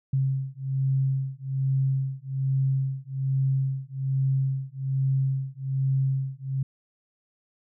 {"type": "beating tone pair", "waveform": "sine", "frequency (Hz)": [133.7, 134.9], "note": ["C3", "C#3"], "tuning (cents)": [38, -47], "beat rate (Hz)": 1.2, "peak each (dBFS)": -26, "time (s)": [0.13, 6.63], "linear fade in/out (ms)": 5, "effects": []}